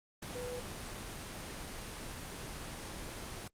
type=tone in noise; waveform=sine; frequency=493.9 Hz; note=B4; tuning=in tune; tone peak=-39 dBFS; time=0.35-0.6 s; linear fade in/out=5 ms; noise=pink; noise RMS=-43 dBFS; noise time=0.22-3.48 s; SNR=+1 dB; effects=low-pass 11000 Hz 12 dB/octave + Opus 24 kbps